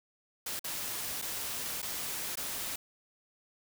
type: noise with dropouts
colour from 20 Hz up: white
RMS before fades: -37 dBFS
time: 0.46-2.76 s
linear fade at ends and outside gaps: 5 ms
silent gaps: 0.594-0.642 / 1.217-1.222 / 1.819-1.826 / 2.356-2.371 s
effects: none